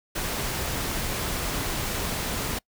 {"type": "noise", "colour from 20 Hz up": "pink", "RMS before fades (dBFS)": -29, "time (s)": [0.15, 2.59], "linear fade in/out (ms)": 10, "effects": ["noise-tail reverb RT60 0.1 s tail -25 dB re dry"]}